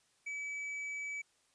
sine tone with tanh clipping, 2291 Hz, D7, 44 cents flat, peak -39 dBFS, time 0.26-1.22 s, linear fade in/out 10 ms, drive 6 dB, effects white hiss -72 dBFS RMS until 1.54 s + resampled to 22050 Hz

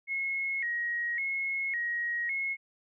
sine tone with vibrato, 2027 Hz, B6, 45 cents sharp, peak -29 dBFS, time 0.07-2.57 s, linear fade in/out 50 ms, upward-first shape square, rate 0.9 Hz, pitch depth 120 cents each way, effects none

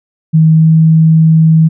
sine tone with pitch glide, 159.1 to 160.3 Hz, D#3 to E3, +39 to -48 cents, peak -3 dBFS, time 0.33-1.69 s, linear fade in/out 20 ms, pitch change +13 cents, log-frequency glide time 0.54-0.68 s, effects none

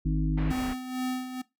harmonic tone, 51.91 Hz, G#1, in tune, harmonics 1 / 3 / 5 / 6, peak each -26 / -28 / -33 / -35 dBFS, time 0.05-0.52 s, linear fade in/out 10 ms
pink low-pass noise, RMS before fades -38 dBFS, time 0.37-0.74 s, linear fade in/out 10 ms, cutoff 2700 Hz, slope 24 dB/octave
square tone with tremolo, 255.1 Hz, C4, 44 cents flat, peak -28 dBFS, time 0.5-1.42 s, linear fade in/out 10 ms, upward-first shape sine, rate 2.2 Hz, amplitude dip 65%
effects noise-tail reverb RT60 0.2 s tail -20 dB re dry

